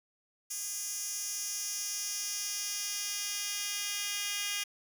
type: tone with high-pass filter sweep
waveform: 10% pulse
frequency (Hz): 407.7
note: G#4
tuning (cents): -32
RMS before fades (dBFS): -36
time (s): 0.5-4.64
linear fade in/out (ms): 10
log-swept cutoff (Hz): 7100 to 3300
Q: 1.6
effects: none